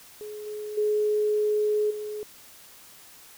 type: tone with level steps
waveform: sine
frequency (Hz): 422.3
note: G#4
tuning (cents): +29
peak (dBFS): -35 / -32 / -21 / -31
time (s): 0.21-2.23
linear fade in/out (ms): 0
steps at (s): 0.46 / 0.77 / 1.9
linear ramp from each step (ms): 10
effects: white hiss -50 dBFS RMS until 3.37 s